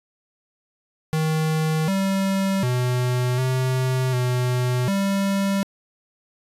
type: tone with pitch steps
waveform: square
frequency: 157.4 / 193.9 / 124.8 / 129.4 / 124.9 / 196.7 Hz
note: D#3 / G3 / B2 / C3 / B2 / G3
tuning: +20 / -19 / +19 / -19 / +20 / +6 cents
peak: -20 dBFS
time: 1.13-5.63 s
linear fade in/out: 0 ms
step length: 750 ms
effects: resampled to 32000 Hz